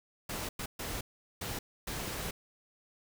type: noise bursts at uneven times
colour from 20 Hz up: pink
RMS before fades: -38 dBFS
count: 5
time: 0.29-0.49 / 0.59-0.66 / 0.79-1.01 / 1.41-1.59 / 1.87-2.31 s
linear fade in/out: 5 ms
effects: none